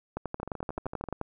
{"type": "two click trains", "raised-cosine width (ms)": 1, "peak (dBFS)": [-18, -23], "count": [13, 10], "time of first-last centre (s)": [[0.17, 1.213], [0.4, 1.087]], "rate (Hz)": [11.5, 13.1], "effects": []}